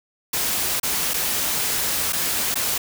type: noise with dropouts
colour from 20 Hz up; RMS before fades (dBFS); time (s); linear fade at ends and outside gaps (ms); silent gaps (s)
white; -23; 0.33-2.78; 5; 0.799-0.831 / 1.136-1.14 / 2.125-2.13 / 2.544-2.555
effects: none